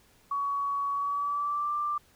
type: tone with pitch glide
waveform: sine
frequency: 1125 to 1182.3 Hz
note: C#6 to D6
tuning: +25 to +11 cents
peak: -27 dBFS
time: 0.31-1.98 s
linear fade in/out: 5 ms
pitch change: +86 cents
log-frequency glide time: 0.94-1.74 s
effects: pink hiss -62 dBFS RMS until 2.15 s